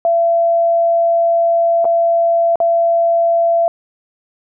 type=tone with dropouts; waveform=sine; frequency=675 Hz; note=E5; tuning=41 cents sharp; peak=-10 dBFS; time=0.05-3.68 s; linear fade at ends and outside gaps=1 ms; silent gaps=1.845-1.852 / 2.557-2.602 s; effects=none